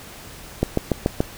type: click train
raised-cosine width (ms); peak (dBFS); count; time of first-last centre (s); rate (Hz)
2; -4; 5; 0.63-1.205; 6.96
effects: pink hiss -40 dBFS RMS until 1.37 s